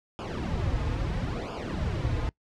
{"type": "noise with flanger", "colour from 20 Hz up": "brown", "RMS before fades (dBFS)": -30, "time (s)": [0.19, 2.29], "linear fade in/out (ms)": 0, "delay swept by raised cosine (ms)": [0.5, 5.3], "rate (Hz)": 0.75, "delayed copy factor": -0.9, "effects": ["noise-tail reverb RT60 0.1 s tail -23 dB re dry", "low-pass 5000 Hz 12 dB/octave"]}